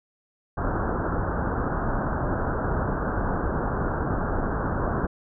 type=low-pass noise; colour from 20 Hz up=pink; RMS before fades=-26 dBFS; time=0.57-5.07 s; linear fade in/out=10 ms; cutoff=1600 Hz; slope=96 dB/octave; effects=none